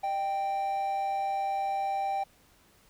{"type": "tone pair together", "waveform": "triangle", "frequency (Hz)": [612.7, 784], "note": ["D#5", "G5"], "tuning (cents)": [-27, 0], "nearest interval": "major third", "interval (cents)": 427, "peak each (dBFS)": [-37, -26], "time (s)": [0.03, 2.24], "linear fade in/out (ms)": 10, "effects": ["pink hiss -62 dBFS RMS until 2.89 s"]}